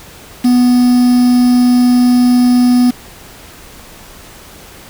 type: tone with quantisation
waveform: triangle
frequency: 246.9 Hz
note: B3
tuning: in tune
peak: -4 dBFS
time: 0.44-2.91 s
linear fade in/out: 10 ms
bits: 4
effects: pink hiss -36 dBFS RMS until 4.89 s